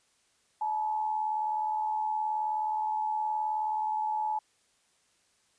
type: tone pair together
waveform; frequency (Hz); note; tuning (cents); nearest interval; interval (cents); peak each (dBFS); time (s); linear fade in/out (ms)
sine; 861 / 940.1; A5 / A#5; -38 / +14; major second; 152; -28 / -38; 0.61-4.39; 5
effects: white hiss -69 dBFS RMS until 5.58 s + resampled to 22050 Hz